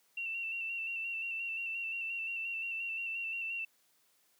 sine tone with vibrato, 2707 Hz, E7, 45 cents sharp, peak -35 dBFS, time 0.17-3.65 s, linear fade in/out 5 ms, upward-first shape square, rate 5.7 Hz, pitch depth 27 cents each way, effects white hiss -71 dBFS RMS until 4.39 s + high-pass 150 Hz 12 dB/octave

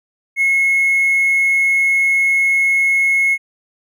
triangle tone with hard clipping, 2174 Hz, C#7, 34 cents flat, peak -12 dBFS, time 0.36-3.38 s, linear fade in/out 50 ms, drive 4 dB, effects none

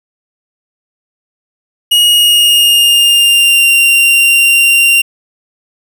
45% pulse tone with pitch glide, 2881 to 2772 Hz, F#7 to F7, -47 to -14 cents, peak -5 dBFS, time 1.91-5.02 s, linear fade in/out 10 ms, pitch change -67 cents, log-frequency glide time 2.07-3.71 s, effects none

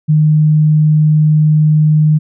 sine tone, 153.3 Hz, D#3, 25 cents flat, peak -6 dBFS, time 0.08-2.19 s, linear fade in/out 20 ms, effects none

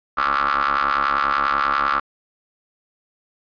25% pulse ring-modulated tone, 70.2 Hz, C#2, 22 cents sharp, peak -11 dBFS, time 0.17-2 s, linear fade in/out 10 ms, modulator 1260 Hz, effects resampled to 11025 Hz

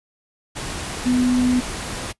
sine tone in noise, 249.7 Hz, B3, 19 cents sharp, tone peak -15 dBFS, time 1.05-1.61 s, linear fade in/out 20 ms, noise pink, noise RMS -29 dBFS, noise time 0.55-2.13 s, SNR +11 dB, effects noise-tail reverb RT60 0.1 s tail -21 dB re dry + resampled to 24000 Hz

